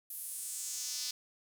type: tone with high-pass filter sweep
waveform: square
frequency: 135.7 Hz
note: C#3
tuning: 36 cents flat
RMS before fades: -40 dBFS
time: 0.1-1.11 s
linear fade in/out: 2 ms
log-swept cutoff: 12000 to 4800 Hz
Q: 2.6
effects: none